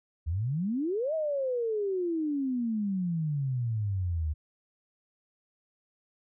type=exponential two-way sweep; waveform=sine; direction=up then down; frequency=74.2 to 649 to 74.2 Hz; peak=-27 dBFS; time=0.26-4.34 s; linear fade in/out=20 ms; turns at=1.14 s; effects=none